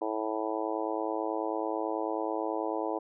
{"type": "harmonic tone", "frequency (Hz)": 109.2, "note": "A2", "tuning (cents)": -13, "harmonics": [3, 4, 5, 6, 7, 8, 9], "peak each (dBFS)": [-35, -36, -37, -38, -38, -39, -40], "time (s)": [0.01, 2.99], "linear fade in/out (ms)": 10, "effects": []}